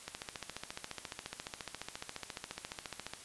click train, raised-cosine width 0.2 ms, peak -22 dBFS, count 45, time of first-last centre 0.08-3.136 s, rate 14.4 Hz, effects white hiss -52 dBFS RMS until 3.24 s + resampled to 24000 Hz

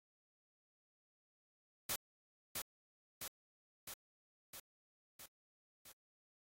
white noise with echo, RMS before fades -39 dBFS, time 1.89-1.96 s, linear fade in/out 5 ms, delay 660 ms, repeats 6, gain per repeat -3 dB, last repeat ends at 5.92 s, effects AAC 48 kbps

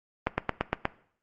slowing click train, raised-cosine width 0.5 ms, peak -9 dBFS, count 6, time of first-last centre 0.27-0.854 s, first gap 110 ms, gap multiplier 1.03, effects noise-tail reverb RT60 0.6 s tail -18 dB re dry + Opus 32 kbps

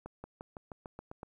accelerating click train, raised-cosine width 1 ms, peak -29 dBFS, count 9, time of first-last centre 0.06-1.231 s, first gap 180 ms, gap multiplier 0.94, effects 11-bit

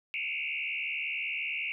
sine tone with frequency modulation, 2495 Hz, D#7, 4 cents sharp, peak -31 dBFS, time 0.14-1.72 s, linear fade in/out 0 ms, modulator 74.5 Hz, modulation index 4.2, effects none

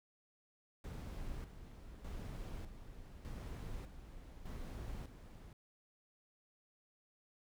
brown noise with tremolo, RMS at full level -45 dBFS, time 0.84-5.53 s, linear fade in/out 2 ms, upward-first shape square, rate 0.83 Hz, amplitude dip 60%, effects none

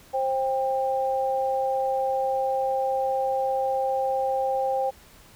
sine tone pair together, 529 / 794 Hz, C5 / G5, +19 / +22 cents, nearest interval perfect fifth, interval 703 cents, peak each -25 dBFS, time 0.13-4.91 s, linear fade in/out 20 ms, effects pink hiss -52 dBFS RMS until 5.35 s

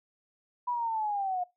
sine linear sweep, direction down, 987.8 to 710 Hz, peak -28 dBFS, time 0.67-1.44 s, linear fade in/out 10 ms, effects noise-tail reverb RT60 0.2 s tail -21 dB re dry

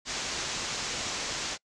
white low-pass noise, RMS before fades -34 dBFS, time 0.05-1.58 s, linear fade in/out 50 ms, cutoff 7200 Hz, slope 48 dB/octave, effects noise-tail reverb RT60 0.1 s tail -26 dB re dry

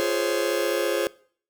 45% pulse chord, Db major seventh, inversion first, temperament just, 346.5 / 415.8 / 519.7 / 554.4 Hz, F4 / Ab4 / C5 / Db5, -14 / +2 / -12 / 0 cents, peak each -28 dBFS, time 0-1.07 s, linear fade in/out 0 ms, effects noise-tail reverb RT60 0.5 s tail -21 dB re dry

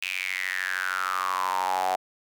sawtooth tone with high-pass filter sweep, 93 Hz, F#2, 9 cents sharp, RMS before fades -28 dBFS, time 0.02-1.96 s, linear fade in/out 5 ms, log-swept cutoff 2600 to 720 Hz, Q 8.1, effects none

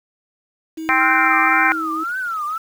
sine tone, 320 Hz, D#4, 49 cents sharp, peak -25 dBFS, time 0.77-2.04 s, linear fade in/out 10 ms
harmonic tone, 261.6 Hz, C4, in tune, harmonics 3 / 4 / 5 / 6 / 7 / 8 / 9, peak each -21 / -21 / -21 / -21 / -21 / -21 / -21 dBFS, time 0.89-1.72 s, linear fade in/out 0 ms
sine tone with vibrato, 1349 Hz, E6, 40 cents sharp, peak -21 dBFS, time 1-2.58 s, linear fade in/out 5 ms, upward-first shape triangle, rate 1.9 Hz, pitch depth 250 cents each way
effects 7-bit

